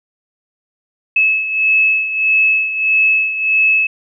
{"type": "beating tone pair", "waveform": "sine", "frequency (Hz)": [2594, 2595.6], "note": ["E7", "E7"], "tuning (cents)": [-28, -27], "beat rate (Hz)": 1.6, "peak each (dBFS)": [-12, -18], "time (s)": [1.16, 3.87], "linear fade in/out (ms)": 5, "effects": []}